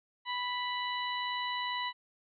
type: harmonic tone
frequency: 987.8 Hz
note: B5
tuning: in tune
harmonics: 1 / 2 / 3 / 4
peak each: -35 / -38 / -40 / -41 dBFS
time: 0.25-1.93 s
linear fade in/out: 50 ms
effects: none